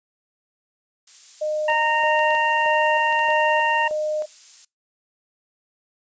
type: noise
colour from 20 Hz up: violet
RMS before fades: -37 dBFS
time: 1.07-4.65 s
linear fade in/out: 5 ms
type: tone with tremolo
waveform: sine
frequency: 612 Hz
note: D#5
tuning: 29 cents flat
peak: -21 dBFS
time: 1.41-4.26 s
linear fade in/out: 10 ms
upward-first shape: square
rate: 1.6 Hz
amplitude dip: 55%
type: harmonic tone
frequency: 924 Hz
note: A#5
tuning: 16 cents flat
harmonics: 1 / 2 / 3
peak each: -20 / -23 / -25 dBFS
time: 1.68-3.88 s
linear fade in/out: 5 ms
type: clicks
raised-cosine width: 0.2 ms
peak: -21 dBFS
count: 7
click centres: 1.7 / 2.192 / 2.306 / 2.351 / 3.126 / 3.192 / 3.304 s
effects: noise-tail reverb RT60 0.2 s tail -23 dB re dry + resampled to 16000 Hz